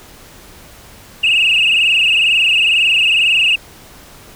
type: tone with frequency modulation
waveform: sine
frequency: 2710 Hz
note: E7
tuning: 47 cents sharp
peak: -8 dBFS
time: 1.23-3.56 s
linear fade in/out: 10 ms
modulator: 22.1 Hz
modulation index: 8
effects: tanh soft clip ceiling -6 dBFS + pink hiss -40 dBFS RMS until 4.35 s